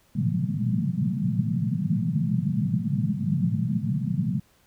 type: band-pass noise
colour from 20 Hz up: white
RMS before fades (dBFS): -25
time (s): 0.15-4.4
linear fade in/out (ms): 5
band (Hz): 110 to 220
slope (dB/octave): 96
effects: pink hiss -62 dBFS RMS until 4.66 s